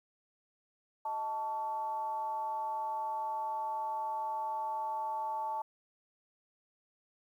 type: tone with frequency modulation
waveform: sine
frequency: 880 Hz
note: A5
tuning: in tune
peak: -33 dBFS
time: 1.05-5.62 s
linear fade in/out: 5 ms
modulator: 251 Hz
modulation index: 0.49
effects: 11-bit